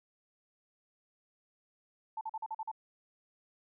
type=tone bursts; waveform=sine; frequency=882 Hz; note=A5; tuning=4 cents sharp; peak=-35 dBFS; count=7; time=2.17-2.715 s; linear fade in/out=5 ms; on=41 ms; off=43 ms; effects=none